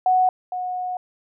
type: tone pair in turn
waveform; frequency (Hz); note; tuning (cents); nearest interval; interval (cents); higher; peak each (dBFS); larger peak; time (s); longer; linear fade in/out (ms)
sine; 740 / 730.2; F#5 / F#5; 0 / -23; unison; 23; first; -14 / -24; first; 0.06-0.29 / 0.52-0.97; second; 2
effects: none